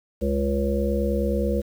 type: harmonic tone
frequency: 69.3 Hz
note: C#2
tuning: in tune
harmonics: 1 / 3 / 5 / 7 / 8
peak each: -25 / -26 / -30 / -27 / -29 dBFS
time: 0.21-1.62 s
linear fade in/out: 20 ms
effects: 8-bit